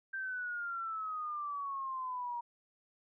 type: exponential sweep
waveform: sine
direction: down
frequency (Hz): 1576 to 945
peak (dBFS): -36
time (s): 0.13-2.41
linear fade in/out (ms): 10
effects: none